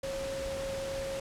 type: tone in noise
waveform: sine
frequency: 543 Hz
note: C#5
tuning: 36 cents flat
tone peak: -34 dBFS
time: 0.03-1.2 s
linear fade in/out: 5 ms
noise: pink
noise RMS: -41 dBFS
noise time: 0.03-1.2 s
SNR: +4 dB
effects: low-pass 9000 Hz 12 dB/octave